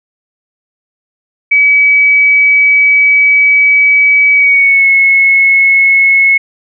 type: tone with pitch glide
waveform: sine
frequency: 2280 to 2186 Hz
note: C#7 to C#7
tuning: +48 to -25 cents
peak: -4 dBFS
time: 1.51-6.38 s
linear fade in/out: 10 ms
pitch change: -73 cents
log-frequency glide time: 4.33-4.88 s
effects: none